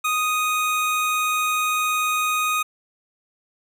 25% pulse tone, 1244.5 Hz, D#6, in tune, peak -16 dBFS, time 0.04-2.63 s, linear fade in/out 10 ms, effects none

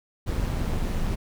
brown noise with amplitude modulation, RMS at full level -24 dBFS, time 0.26-1.16 s, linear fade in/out 20 ms, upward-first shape sine, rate 175 Hz, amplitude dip 45%, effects none

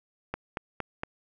click train, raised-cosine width 0.5 ms, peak -16 dBFS, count 4, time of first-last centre 0.34-1.034 s, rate 4.32 Hz, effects none

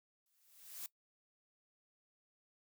blue noise with exponential growth, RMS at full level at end -43 dBFS, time 0.26-0.86 s, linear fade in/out 1 ms, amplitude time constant 130 ms, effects noise-tail reverb RT60 0.1 s tail -19 dB re dry

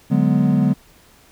triangle chord, G# half-diminished seventh, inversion second, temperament equal, 146.83 / 185 / 207.7 / 246.9 Hz, D3 / F#3 / G#3 / B3, 0 / 0 / 0 / 0 cents, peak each -17 dBFS, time 0.1-0.74 s, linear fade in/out 20 ms, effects pink hiss -51 dBFS RMS until 1.31 s

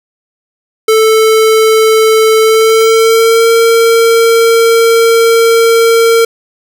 square tone with pitch glide, 440 to 458.2 Hz, A4 to A#4, 0 to -30 cents, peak -5 dBFS, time 0.88-6.25 s, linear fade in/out 5 ms, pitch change +70 cents, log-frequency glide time 2.41-3.5 s, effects none

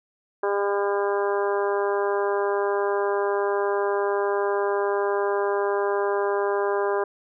harmonic tone, 201.3 Hz, G3, 46 cents sharp, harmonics 2 / 3 / 4 / 5 / 6 / 7 / 8, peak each -23 / -29 / -31 / -30 / -35 / -38 / -35 dBFS, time 0.43-7.04 s, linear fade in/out 5 ms, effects none

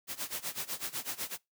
white noise with tremolo, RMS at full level -35 dBFS, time 0.07-1.38 s, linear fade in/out 50 ms, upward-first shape sine, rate 8 Hz, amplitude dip 90%, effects noise-tail reverb RT60 0.2 s tail -24 dB re dry + high-pass 100 Hz 12 dB/octave

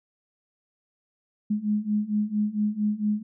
sine beating tone pair, 207.7 / 212.1 Hz, G#3 / G#3, 0 / +37 cents, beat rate 4.4 Hz, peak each -27 / -25 dBFS, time 1.5-3.23 s, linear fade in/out 10 ms, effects none

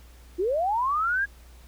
sine linear sweep, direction up, 329.6 to 1661.2 Hz, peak -22 dBFS, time 0.38-1.26 s, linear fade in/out 20 ms, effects added 60 Hz sine -47 dBFS peak until 1.67 s + pink hiss -56 dBFS RMS until 1.67 s

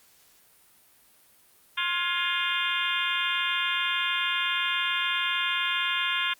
harmonic tone with a mistuned harmonic, 352.8 Hz, F4, 18 cents sharp, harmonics 3 / 4 / 5 / 6 / 7 / 8 / 9 / 10, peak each -33 / -33 / -33 / -33 / -33 / -33 / -33 / -33 dBFS, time 1.77-6.34 s, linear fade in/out 10 ms, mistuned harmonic 5, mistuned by -82 cents, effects white hiss -59 dBFS RMS until 6.39 s + Opus 48 kbps

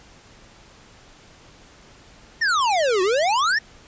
square exponential two-way sweep, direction down then up, 1883 to 356.7 to 1883 Hz, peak -18 dBFS, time 2.41-3.59 s, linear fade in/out 10 ms, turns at 3.02 s, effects pink hiss -49 dBFS RMS until 3.87 s + resampled to 16000 Hz

